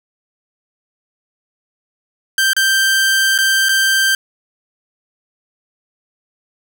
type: tone with dropouts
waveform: sawtooth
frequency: 1569 Hz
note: G6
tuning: 1 cent sharp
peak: -8 dBFS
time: 2.38-4.15 s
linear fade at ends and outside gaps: 2 ms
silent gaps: 2.533-2.565 / 3.379-3.386 / 3.687-3.691 s
effects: 8-bit